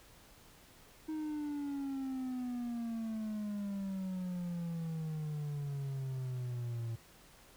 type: exponential sweep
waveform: triangle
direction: down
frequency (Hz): 315 to 113.7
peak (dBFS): -34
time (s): 1.08-6.96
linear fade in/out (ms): 10
effects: pink hiss -60 dBFS RMS until 7.56 s